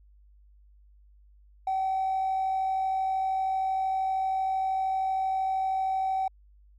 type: tone with amplitude modulation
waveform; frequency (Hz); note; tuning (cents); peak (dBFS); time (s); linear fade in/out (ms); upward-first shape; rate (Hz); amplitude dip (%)
triangle; 764; G5; -45; -20; 1.67-6.28; 5; sine; 52.9; 35
effects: tanh soft clip ceiling -22 dBFS + added 50 Hz sine -54 dBFS peak until 6.78 s